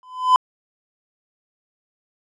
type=tone with exponential growth; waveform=triangle; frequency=1013 Hz; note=B5; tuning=44 cents sharp; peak=-5 dBFS; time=0.03-0.36 s; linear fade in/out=1 ms; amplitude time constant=71 ms; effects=resampled to 22050 Hz